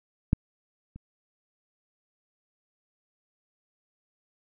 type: clicks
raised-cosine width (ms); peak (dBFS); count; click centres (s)
5; -8 / -30; 2; 0.331 / 0.96
effects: none